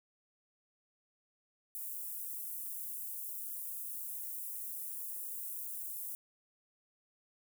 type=high-pass noise; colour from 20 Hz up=white; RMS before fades=-42 dBFS; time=1.75-6.15 s; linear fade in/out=0 ms; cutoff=10000 Hz; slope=24 dB/octave; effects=none